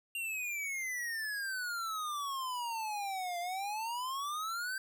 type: exponential two-way sweep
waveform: square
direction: down then up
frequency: 2794 to 689 to 1574 Hz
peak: -36 dBFS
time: 0.15-4.78 s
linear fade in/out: 2 ms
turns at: 3.39 s
effects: none